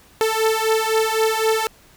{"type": "beating tone pair", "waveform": "sawtooth", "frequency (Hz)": [440, 443.9], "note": ["A4", "A4"], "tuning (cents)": [0, 15], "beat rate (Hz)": 3.9, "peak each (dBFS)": -16, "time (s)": [0.21, 1.67], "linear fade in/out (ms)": 0, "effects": ["pink hiss -51 dBFS RMS until 1.96 s"]}